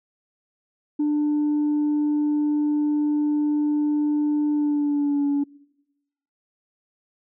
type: tone with pitch glide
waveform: sine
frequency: 297 to 284.9 Hz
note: D4 to C#4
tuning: +20 to +48 cents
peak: -17 dBFS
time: 0.99-5.44 s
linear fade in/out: 10 ms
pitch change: -72 cents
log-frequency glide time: 4.51-5.25 s
effects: noise-tail reverb RT60 1.0 s tail -25 dB re dry + tanh soft clip ceiling -17 dBFS